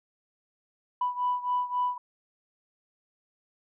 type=beating tone pair; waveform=sine; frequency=987.8 / 991.5 Hz; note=B5 / B5; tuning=0 / +7 cents; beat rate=3.7 Hz; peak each=-27 / -30 dBFS; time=1.01-1.98 s; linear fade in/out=5 ms; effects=tanh soft clip ceiling -19 dBFS